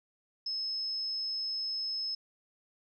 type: tone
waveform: sine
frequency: 5190 Hz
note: E8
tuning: 28 cents flat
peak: -32 dBFS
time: 0.46-2.15 s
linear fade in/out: 5 ms
effects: none